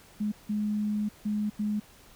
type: tone bursts at uneven times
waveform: sine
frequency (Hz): 210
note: G#3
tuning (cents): +19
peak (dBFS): -26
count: 4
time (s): 0.2-0.32 / 0.49-1.09 / 1.25-1.5 / 1.59-1.8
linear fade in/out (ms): 10
effects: pink hiss -55 dBFS RMS until 2.15 s